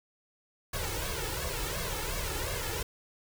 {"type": "noise with flanger", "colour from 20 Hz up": "pink", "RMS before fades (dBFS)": -34, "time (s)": [0.73, 2.83], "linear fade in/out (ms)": 5, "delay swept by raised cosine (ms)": [1.8, 2.31], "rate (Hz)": 2.8, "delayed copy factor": 0.9, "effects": []}